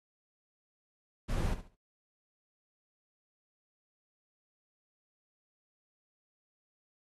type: noise with echo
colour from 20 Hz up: brown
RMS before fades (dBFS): -32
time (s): 1.28-1.55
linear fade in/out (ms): 20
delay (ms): 70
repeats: 3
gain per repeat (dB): -12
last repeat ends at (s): 1.76
effects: AAC 32 kbps